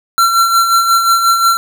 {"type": "tone with tremolo", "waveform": "square", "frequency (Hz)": 1359, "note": "F6", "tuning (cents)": -48, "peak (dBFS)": -7, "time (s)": [0.18, 1.57], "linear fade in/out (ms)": 0, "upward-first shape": "sine", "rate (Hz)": 5.6, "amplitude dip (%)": 50, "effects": []}